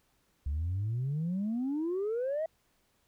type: exponential sweep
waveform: sine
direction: up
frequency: 68 to 658 Hz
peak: -28 dBFS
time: 0.46-2.46 s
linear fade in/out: 5 ms
effects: tanh soft clip ceiling -27 dBFS + pink hiss -72 dBFS RMS until 3.07 s